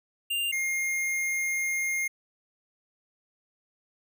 square tone pair in turn, 2794 / 2128 Hz, F7 / C7, 0 / +29 cents, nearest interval perfect fourth, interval 471 cents, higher first, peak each -27 dBFS, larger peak neither, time 0.3-0.52 / 0.52-2.08 s, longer second, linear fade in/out 10 ms, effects none

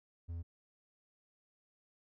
triangle tone, 84.4 Hz, E2, 41 cents sharp, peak -37 dBFS, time 0.28-0.43 s, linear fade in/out 20 ms, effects none

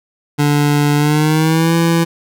25% pulse tone with pitch glide, 146.2 to 166.97 Hz, D3 to E3, -7 to +23 cents, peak -7 dBFS, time 0.38-2.05 s, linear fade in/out 20 ms, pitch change +230 cents, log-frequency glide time 0.96-1.75 s, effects none

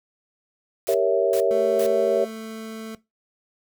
white noise bursts, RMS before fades -35 dBFS, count 3, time 0.87-1.863 s, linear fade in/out 0 ms, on 71 ms, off 390 ms
sine chord, G diminished seventh, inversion none, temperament equal with one note detuned, 392 / 466.2 / 556.9 / 659.3 Hz, G4 / Bb4 / Db5 / Fb5, 0 / 0 / +8 / 0 cents, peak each -24 / -22 / -22 / -22 dBFS, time 0.88-2.25 s, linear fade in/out 10 ms
25% pulse tone, 221.5 Hz, A3, 12 cents sharp, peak -29 dBFS, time 1.51-2.95 s, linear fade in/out 0 ms
effects noise-tail reverb RT60 0.2 s tail -18 dB re dry

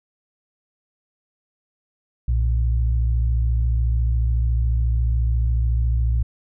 sine tone pair together, 60.8 / 114.88 Hz, B1 / A#2, -26 / -25 cents, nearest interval major seventh, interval 1101 cents, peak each -17 / -25 dBFS, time 2.28-6.23 s, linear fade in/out 5 ms, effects none

